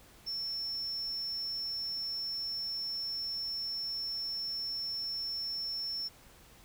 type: tone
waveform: triangle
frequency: 5400 Hz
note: E8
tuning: 41 cents sharp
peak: -33 dBFS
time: 0.26-6.09 s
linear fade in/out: 20 ms
effects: added 50 Hz sine -67 dBFS peak until 6.64 s + pink hiss -58 dBFS RMS until 6.64 s